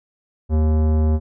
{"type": "tone with tanh clipping", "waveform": "sine", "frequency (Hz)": 77.78, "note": "D#2", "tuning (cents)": 0, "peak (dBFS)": -16, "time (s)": [0.49, 1.2], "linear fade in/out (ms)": 50, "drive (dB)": 17, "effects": []}